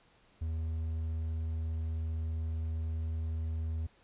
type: tone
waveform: triangle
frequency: 80.3 Hz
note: E2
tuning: 45 cents flat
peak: -30 dBFS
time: 0.41-3.87 s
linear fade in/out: 10 ms
effects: pink hiss -65 dBFS RMS until 4.03 s + resampled to 8000 Hz